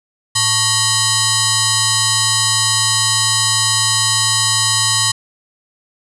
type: tone with frequency modulation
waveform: sine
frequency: 1884 Hz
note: A#6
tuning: 18 cents sharp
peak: -12 dBFS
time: 0.35-5.12 s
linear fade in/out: 10 ms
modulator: 997 Hz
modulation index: 7.5
effects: none